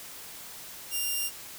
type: tone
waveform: 5% pulse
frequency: 2794 Hz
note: F7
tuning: in tune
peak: -19 dBFS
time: 0.9-1.31 s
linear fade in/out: 50 ms
effects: white hiss -44 dBFS RMS until 1.58 s